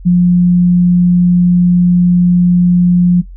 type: tone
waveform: sine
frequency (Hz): 177.3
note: F3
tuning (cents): +26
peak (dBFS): -5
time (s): 0.05-3.22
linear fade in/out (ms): 20
effects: noise-tail reverb RT60 0.2 s tail -26 dB re dry + added 44 Hz sine -28 dBFS peak until 3.36 s